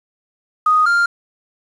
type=tone pair in turn; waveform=sine / triangle; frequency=1244.5 / 1396.9 Hz; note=D#6 / F6; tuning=0 / 0 cents; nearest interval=major second; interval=200 cents; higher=second; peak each=-10 dBFS; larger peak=neither; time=0.66-0.86 / 0.86-1.06 s; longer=neither; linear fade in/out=5 ms; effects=resampled to 22050 Hz + 7-bit